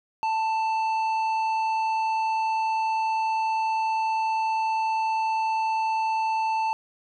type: tone with tanh clipping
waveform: sine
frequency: 885 Hz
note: A5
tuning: 10 cents sharp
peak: -24 dBFS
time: 0.23-6.73 s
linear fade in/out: 0 ms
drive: 9 dB
effects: none